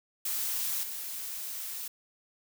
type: noise with level steps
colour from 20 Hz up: blue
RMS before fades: -32 / -38 dBFS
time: 0.25-1.88 s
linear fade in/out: 5 ms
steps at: 0.83 s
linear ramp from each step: 2 ms
effects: none